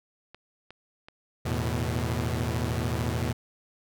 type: clicks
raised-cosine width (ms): 0.3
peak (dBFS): -29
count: 3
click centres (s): 0.346 / 0.706 / 1.085
type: chord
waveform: sawtooth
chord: E suspended fourth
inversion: none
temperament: equal with one note detuned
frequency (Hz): 80.76 / 110 / 123.47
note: E2 / A2 / B2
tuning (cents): -35 / 0 / 0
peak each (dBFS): -27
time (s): 1.45-3.33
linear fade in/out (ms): 10
effects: none